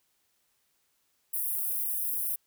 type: high-pass noise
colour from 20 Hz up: white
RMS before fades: -31 dBFS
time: 1.33-2.36 s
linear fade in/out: 10 ms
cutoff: 10000 Hz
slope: 48 dB/octave
effects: white hiss -73 dBFS RMS until 2.46 s